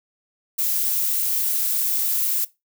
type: noise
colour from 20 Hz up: violet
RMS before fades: -22 dBFS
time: 0.58-2.45 s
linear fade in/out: 10 ms
effects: noise-tail reverb RT60 0.2 s tail -18 dB re dry